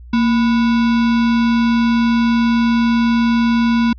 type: tone with sample-and-hold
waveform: sine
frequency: 231.9 Hz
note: A#3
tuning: 9 cents flat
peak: -11 dBFS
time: 0.13-3.93 s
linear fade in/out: 5 ms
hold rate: 1225 Hz
effects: added 60 Hz sine -34 dBFS peak until 3.98 s + resampled to 11025 Hz